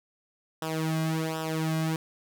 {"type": "tone with flanger", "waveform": "sawtooth", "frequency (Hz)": 159.6, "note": "D#3", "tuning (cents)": 44, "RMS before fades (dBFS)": -29, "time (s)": [0.62, 1.96], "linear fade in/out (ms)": 2, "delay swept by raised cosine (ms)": [0.45, 2.25], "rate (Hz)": 1.3, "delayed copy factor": -0.8, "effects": []}